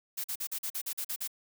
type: noise bursts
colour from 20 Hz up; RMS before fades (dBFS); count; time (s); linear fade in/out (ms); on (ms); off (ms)
blue; -35; 10; 0.17-1.277; 10; 72; 43
effects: none